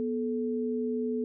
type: tone pair together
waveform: sine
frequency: 243.8 / 433.7 Hz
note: B3 / A4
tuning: -22 / -25 cents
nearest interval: minor seventh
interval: 997 cents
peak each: -30 / -31 dBFS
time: 0-1.24 s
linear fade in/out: 0 ms
effects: none